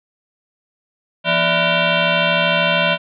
sine tone with frequency modulation, 1074 Hz, C6, 45 cents sharp, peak -13 dBFS, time 1.24-2.98 s, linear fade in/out 50 ms, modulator 415 Hz, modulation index 5.4, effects none

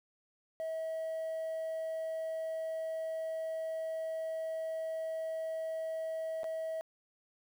sine tone with dropouts, 644 Hz, E5, 41 cents flat, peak -32 dBFS, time 0.6-6.81 s, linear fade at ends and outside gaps 0 ms, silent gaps 6.433-6.442 s, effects tanh soft clip ceiling -34 dBFS + 10-bit

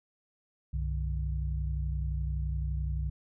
sine tone cluster, 64 / 95.7 / 149.6 Hz, C2 / G2 / D3, -38 / -41 / +32 cents, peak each -30 / -39 / -37 dBFS, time 0.73-3.1 s, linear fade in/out 10 ms, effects none

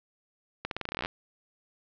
accelerating click train, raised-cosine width 0.3 ms, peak -16 dBFS, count 15, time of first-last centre 0.65-1.059 s, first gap 62 ms, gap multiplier 0.87, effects low-pass 5000 Hz 12 dB/octave

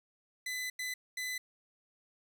sawtooth tone bursts at uneven times, 2008 Hz, B6, 28 cents sharp, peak -32 dBFS, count 3, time 0.46-0.7 / 0.79-0.94 / 1.17-1.38 s, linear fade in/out 5 ms, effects none

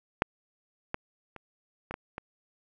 clicks, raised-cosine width 0.5 ms, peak -7 / -15 / -28 / -21 / -19 / -21 dBFS, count 6, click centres 0.221 / 0.944 / 1.363 / 1.91 / 1.941 / 2.181 s, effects none

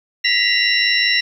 sine tone cluster, 1914 / 2019 / 2776 / 3944 / 5450 Hz, A#6 / B6 / F7 / B7 / F8, +45 / +38 / -11 / -3 / -43 cents, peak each -20 dBFS, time 0.24-1.21 s, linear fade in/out 10 ms, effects 8-bit

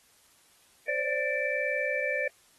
sine tone cluster, 521 / 582 / 1776 / 2326 Hz, C5 / D5 / A6 / D7, -7 / -16 / +16 / -17 cents, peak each -33 / -32 / -32 / -32 dBFS, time 0.88-2.28 s, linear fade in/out 5 ms, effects white hiss -62 dBFS RMS until 2.58 s + AAC 32 kbps

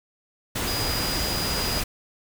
sine tone in noise, 4910 Hz, D#8, 24 cents flat, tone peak -29 dBFS, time 0.67-1.81 s, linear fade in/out 10 ms, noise pink, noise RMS -27 dBFS, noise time 0.55-1.84 s, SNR -5 dB, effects none

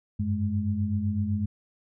sine tone cluster, 94.4 / 102.3 / 209.9 Hz, F#2 / G#2 / G#3, +35 / -26 / +19 cents, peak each -28 / -31 / -28 dBFS, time 0.19-1.46 s, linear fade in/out 10 ms, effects none

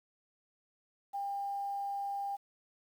sine tone, 799 Hz, G5, 33 cents sharp, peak -34 dBFS, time 1.13-2.37 s, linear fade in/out 20 ms, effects 10-bit

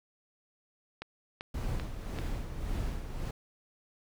click train, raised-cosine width 0.3 ms, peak -23 dBFS, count 4, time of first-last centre 1.02-2.187 s, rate 2.57 Hz
brown noise with tremolo, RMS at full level -33 dBFS, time 1.54-3.31 s, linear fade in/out 5 ms, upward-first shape sine, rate 1.8 Hz, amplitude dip 55%
effects none

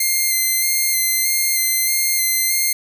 5% pulse tone with vibrato, 2093 Hz, C7, in tune, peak -6 dBFS, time 0-2.73 s, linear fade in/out 5 ms, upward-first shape square, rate 1.6 Hz, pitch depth 19 cents each way, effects none

